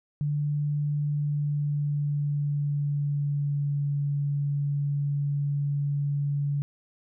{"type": "tone with pitch glide", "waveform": "sine", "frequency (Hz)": [146.83, 143.06], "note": ["D3", "D3"], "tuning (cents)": [0, -45], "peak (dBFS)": -24, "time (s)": [0.21, 6.62], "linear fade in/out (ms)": 0, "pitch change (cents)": -45, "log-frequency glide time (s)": [1.1, 3.93], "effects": []}